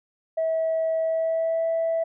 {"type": "tone with pitch glide", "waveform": "sine", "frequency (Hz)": [647, 657.5], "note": ["E5", "E5"], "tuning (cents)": [-32, -5], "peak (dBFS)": -20, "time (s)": [0.37, 2.04], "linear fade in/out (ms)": 10, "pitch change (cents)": 27, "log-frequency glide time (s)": [1.01, 1.66], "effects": ["tanh soft clip ceiling -18 dBFS"]}